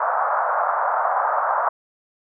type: band-pass noise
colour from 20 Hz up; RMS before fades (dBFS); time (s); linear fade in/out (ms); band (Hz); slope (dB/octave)
pink; -21; 0-1.69; 5; 630 to 1400; 48
effects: none